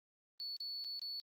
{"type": "tone with dropouts", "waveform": "sine", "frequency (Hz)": 4435, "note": "C#8", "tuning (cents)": 0, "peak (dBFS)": -39, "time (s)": [0.4, 1.2], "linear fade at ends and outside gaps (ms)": 0, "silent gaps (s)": [[0.566, 0.604], [0.841, 0.846], [0.994, 1.017]], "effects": ["tanh soft clip ceiling -38 dBFS", "Opus 24 kbps"]}